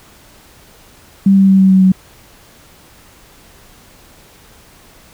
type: tone with pitch steps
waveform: sine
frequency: 195.3 / 193.73 / 192.17 / 190.62 / 189.08 / 187.56 Hz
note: G3 / G3 / G3 / G3 / F#3 / F#3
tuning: -6 / -20 / -34 / -48 / +38 / +24 cents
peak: -5 dBFS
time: 1.26-1.92 s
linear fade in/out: 5 ms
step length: 110 ms
effects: pink hiss -44 dBFS RMS until 5.13 s